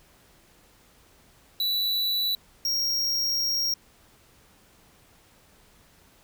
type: tone pair in turn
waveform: square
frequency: 3951 / 5588 Hz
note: B7 / F8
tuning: 0 / 0 cents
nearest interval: tritone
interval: 600 cents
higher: second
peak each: -24 dBFS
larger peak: neither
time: 1.6-2.35 / 2.65-3.74 s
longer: second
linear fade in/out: 2 ms
effects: pink hiss -58 dBFS RMS until 6.23 s